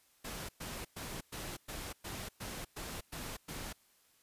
pink noise bursts, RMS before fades -43 dBFS, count 10, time 0.24-3.73 s, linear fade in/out 10 ms, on 250 ms, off 110 ms, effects white hiss -69 dBFS RMS until 4.22 s + resampled to 32000 Hz

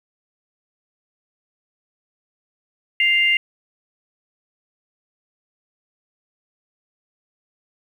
sine tone pair together, 2093 / 2794 Hz, C7 / F7, 0 / 0 cents, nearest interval perfect fourth, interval 500 cents, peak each -16 / -18 dBFS, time 3-3.37 s, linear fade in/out 2 ms, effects 8-bit

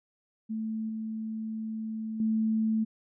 sine tone with level steps, 220.2 Hz, A3, 2 cents sharp, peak -30 / -32 / -24 dBFS, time 0.49-2.85 s, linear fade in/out 20 ms, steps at 0.89 / 2.2 s, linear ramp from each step 2 ms, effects none

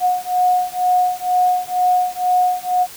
sine beating tone pair, 726 / 728.1 Hz, F#5 / F#5, -33 / -28 cents, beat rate 2.1 Hz, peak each -17 dBFS, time 0-2.87 s, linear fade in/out 50 ms, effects white hiss -37 dBFS RMS until 2.96 s

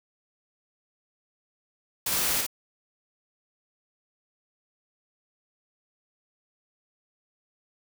white noise with echo, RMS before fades -28 dBFS, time 2.06-2.41 s, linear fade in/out 5 ms, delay 56 ms, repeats 1, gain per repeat -2 dB, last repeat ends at 2.466 s, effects none

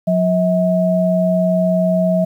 sine tone pair together, 180.3 / 642.5 Hz, F#3 / E5, -45 / -45 cents, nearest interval octave + minor seventh, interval 2200 cents, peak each -15 dBFS, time 0.07-2.25 s, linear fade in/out 10 ms, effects 8-bit

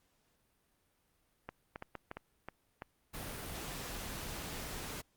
clicks, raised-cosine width 0.5 ms, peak -27 dBFS, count 8, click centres 1.49 / 1.759 / 1.824 / 1.953 / 2.114 / 2.17 / 2.486 / 2.821 s
pink noise, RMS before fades -43 dBFS, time 3.13-5.02 s, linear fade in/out 20 ms
effects pink hiss -75 dBFS RMS until 5.16 s + Opus 48 kbps

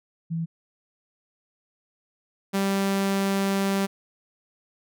sine / sawtooth tone pair in turn, 164.81 / 195.99 Hz, E3 / G3, 0 / 0 cents, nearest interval minor third, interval 300 cents, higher second, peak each -25 / -18 dBFS, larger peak second, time 0.3-0.46 / 2.53-3.87 s, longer second, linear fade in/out 20 ms, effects none

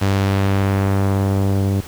sawtooth tone with low-pass filter sweep, 98 Hz, G2, in tune, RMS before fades -17 dBFS, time 0.01-1.81 s, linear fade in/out 10 ms, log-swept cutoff 6700 to 430 Hz, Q 0.73, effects pink hiss -37 dBFS RMS until 1.87 s

